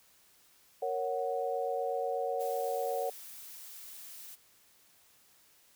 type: chord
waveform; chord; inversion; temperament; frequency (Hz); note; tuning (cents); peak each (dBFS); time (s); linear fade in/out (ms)
sine; F# major; first; equal; 466.2 / 554.4 / 740; A#4 / C#5 / F#5; 0 / 0 / 0; -35; 0.82-3.1; 5
type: noise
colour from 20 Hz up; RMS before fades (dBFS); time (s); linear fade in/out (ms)
blue; -48; 2.39-4.36; 20
effects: white hiss -64 dBFS RMS until 5.75 s